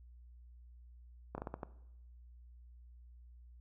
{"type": "slowing click train", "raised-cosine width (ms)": 1, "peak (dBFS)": -26, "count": 6, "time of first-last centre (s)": [1.35, 1.632], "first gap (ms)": 30, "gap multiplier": 1.32, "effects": ["noise-tail reverb RT60 0.8 s tail -17 dB re dry", "added 60 Hz sine -54 dBFS peak until 3.6 s"]}